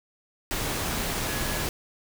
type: tone in noise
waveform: sine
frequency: 1685 Hz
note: G#6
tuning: 25 cents sharp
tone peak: -38 dBFS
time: 1.27-1.62 s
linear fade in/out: 0 ms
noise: pink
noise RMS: -29 dBFS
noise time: 0.51-1.69 s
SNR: -12 dB
effects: none